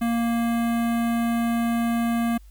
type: tone with notch filter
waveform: square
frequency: 233.1 Hz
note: A#3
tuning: in tune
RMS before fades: -23 dBFS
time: 0.01-2.38 s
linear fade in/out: 10 ms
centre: 5200 Hz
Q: 0.7
effects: added 50 Hz sine -44 dBFS peak until 2.5 s + white hiss -62 dBFS RMS until 2.5 s